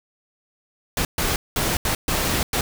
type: noise bursts at uneven times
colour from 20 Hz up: pink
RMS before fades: -22 dBFS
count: 6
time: 0.97-1.05 / 1.18-1.36 / 1.56-1.77 / 1.85-1.95 / 2.08-2.43 / 2.53-2.61 s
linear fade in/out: 2 ms
effects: none